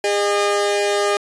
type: tone pair together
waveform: sawtooth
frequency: 407.1 / 610 Hz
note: G#4 / D#5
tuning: -35 / -34 cents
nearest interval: perfect fifth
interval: 701 cents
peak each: -14 / -17 dBFS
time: 0.04-1.17 s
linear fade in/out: 2 ms
effects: resampled to 22050 Hz